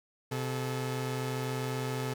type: tone pair together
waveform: sawtooth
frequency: 128 / 431.3 Hz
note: C3 / A4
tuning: -38 / -35 cents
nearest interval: octave + major sixth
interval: 2103 cents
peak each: -29 / -33 dBFS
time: 0.31-2.14 s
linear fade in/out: 10 ms
effects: none